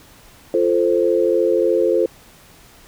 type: chord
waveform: sine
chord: F major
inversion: none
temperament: equal with one note detuned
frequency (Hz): 346.6 / 440 / 523.3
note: F4 / A4 / C5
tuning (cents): -13 / 0 / 0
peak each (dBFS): -18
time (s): 0.54-2.06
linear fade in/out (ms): 2
effects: pink hiss -47 dBFS RMS until 2.87 s